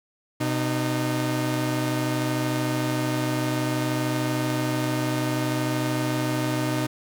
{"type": "tone pair together", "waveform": "sawtooth", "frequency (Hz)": [126.64, 306.3], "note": ["B2", "D#4"], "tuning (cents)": [44, -27], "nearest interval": "octave + minor third", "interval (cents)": 1529, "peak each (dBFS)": -22, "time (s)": [0.4, 6.87], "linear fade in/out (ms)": 10, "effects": []}